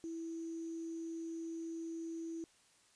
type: tone with sample-and-hold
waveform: sine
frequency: 329.6 Hz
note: E4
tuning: in tune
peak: -40 dBFS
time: 0.04-2.44 s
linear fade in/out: 0 ms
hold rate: 6300 Hz
effects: white hiss -68 dBFS RMS until 2.95 s + resampled to 22050 Hz